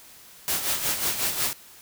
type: noise with tremolo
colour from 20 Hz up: white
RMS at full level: -24 dBFS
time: 0.48-1.53 s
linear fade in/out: 0 ms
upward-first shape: sine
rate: 5.5 Hz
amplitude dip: 60%
effects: white hiss -49 dBFS RMS until 1.81 s